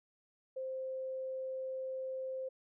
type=tone; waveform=sine; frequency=523.3 Hz; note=C5; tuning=in tune; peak=-37 dBFS; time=0.56-2.49 s; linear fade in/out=10 ms; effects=none